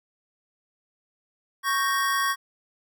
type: chord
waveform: square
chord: G diminished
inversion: second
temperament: equal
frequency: 1108.7 / 1568 / 1864.7 Hz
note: Db6 / G6 / Bb6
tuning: 0 / 0 / 0 cents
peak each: -25 / -30 / -29 dBFS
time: 1.63-2.36 s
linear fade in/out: 50 ms
effects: none